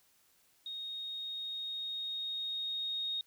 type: tone with level ramp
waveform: sine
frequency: 3727 Hz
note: A#7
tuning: 1 cent flat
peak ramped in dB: -39 to -33 dBFS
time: 0.66-3.21 s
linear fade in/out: 2 ms
effects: white hiss -69 dBFS RMS until 3.26 s